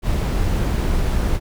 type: noise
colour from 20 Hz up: brown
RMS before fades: -19 dBFS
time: 0.02-1.4 s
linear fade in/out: 50 ms
effects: none